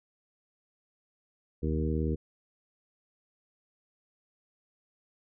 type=harmonic tone with a mistuned harmonic; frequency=78 Hz; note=D#2; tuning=5 cents sharp; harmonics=1 / 2 / 3 / 4 / 5 / 6; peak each=-30 / -33 / -35 / -36 / -37 / -38 dBFS; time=1.62-2.16 s; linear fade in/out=20 ms; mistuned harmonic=1; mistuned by=-61 cents; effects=none